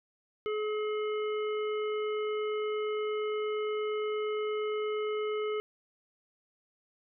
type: harmonic tone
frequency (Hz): 425.7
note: G#4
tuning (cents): +43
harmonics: 1 / 3 / 5 / 7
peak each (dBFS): -30 / -40 / -44 / -47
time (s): 0.46-5.6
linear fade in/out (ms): 0
effects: none